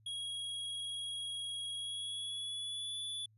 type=tone with pitch glide; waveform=square; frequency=3307 to 3453 Hz; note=G#7 to A7; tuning=-8 to -33 cents; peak=-39 dBFS; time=0.06-3.26 s; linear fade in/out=5 ms; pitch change=+75 cents; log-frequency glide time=1.76-2.99 s; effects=added 108 Hz sine -64 dBFS peak until 3.37 s + resampled to 32000 Hz